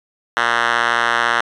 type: tone with band-pass filter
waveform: 5% pulse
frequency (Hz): 118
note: A#2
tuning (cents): +22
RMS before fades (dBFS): -17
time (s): 0.37-1.41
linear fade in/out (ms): 0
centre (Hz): 1800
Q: 1.9
effects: resampled to 24000 Hz